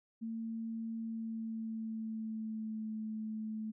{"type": "tone with pitch glide", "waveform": "sine", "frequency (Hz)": [225.9, 217.7], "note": ["A3", "A3"], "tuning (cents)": [46, -18], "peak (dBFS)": -37, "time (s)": [0.21, 3.72], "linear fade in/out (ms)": 20, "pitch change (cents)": -64, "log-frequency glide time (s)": [1.02, 2.91], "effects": []}